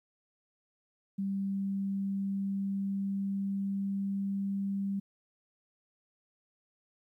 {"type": "tone with pitch glide", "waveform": "sine", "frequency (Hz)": [196, 197.25], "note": ["G3", "G3"], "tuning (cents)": [0, 11], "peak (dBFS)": -30, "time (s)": [1.18, 5], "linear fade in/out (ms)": 10, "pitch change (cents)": 11, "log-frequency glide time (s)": [1.49, 4.54], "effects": ["12-bit"]}